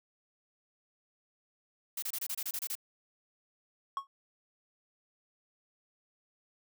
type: noise bursts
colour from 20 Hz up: blue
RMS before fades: -36 dBFS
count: 10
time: 1.97-2.753 s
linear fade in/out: 5 ms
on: 54 ms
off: 27 ms
type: tone with exponential decay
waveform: triangle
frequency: 1100 Hz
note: C#6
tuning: 14 cents flat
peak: -26 dBFS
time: 3.97-4.07 s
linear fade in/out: 1 ms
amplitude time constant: 21 ms
effects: none